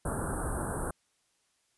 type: band-stop noise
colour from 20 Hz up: pink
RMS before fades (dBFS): -33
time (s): 0.05-0.91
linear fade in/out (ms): 5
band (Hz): 1600 to 8400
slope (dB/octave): 96
effects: white hiss -73 dBFS RMS until 1.77 s + resampled to 24000 Hz